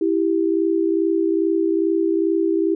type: tone pair together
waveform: sine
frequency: 329.6 / 392 Hz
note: E4 / G4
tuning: 0 / 0 cents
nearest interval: minor third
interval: 300 cents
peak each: -18 / -20 dBFS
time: 0.01-2.75 s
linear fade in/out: 5 ms
effects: none